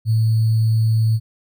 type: tone with sample-and-hold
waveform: sine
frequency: 111.4 Hz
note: A2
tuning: 22 cents sharp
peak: -13 dBFS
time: 0.05-1.2 s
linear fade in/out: 50 ms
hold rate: 4410 Hz
effects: none